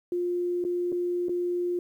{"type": "tone with dropouts", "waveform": "sine", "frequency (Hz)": 353.1, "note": "F4", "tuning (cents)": 19, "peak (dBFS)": -25, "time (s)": [0.12, 1.79], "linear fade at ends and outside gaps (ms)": 2, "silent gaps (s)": [[0.641, 0.649], [0.92, 0.925], [1.285, 1.293]], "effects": ["10-bit"]}